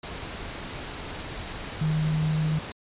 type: tone in noise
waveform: sine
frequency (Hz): 155.56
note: D#3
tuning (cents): 0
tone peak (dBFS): -22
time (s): 1.81-2.59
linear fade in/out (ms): 5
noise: pink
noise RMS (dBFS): -36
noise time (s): 0.03-2.72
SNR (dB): +11
effects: resampled to 8000 Hz